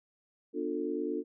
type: chord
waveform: sine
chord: B half-diminished seventh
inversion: none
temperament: just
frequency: 246.9 / 296.3 / 355.6 / 444.5 Hz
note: B3 / D4 / F4 / A4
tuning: 0 / +15 / +31 / +18 cents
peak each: -40 / -35 / -36 / -36 dBFS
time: 0.53-1.24 s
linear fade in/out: 50 ms
effects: none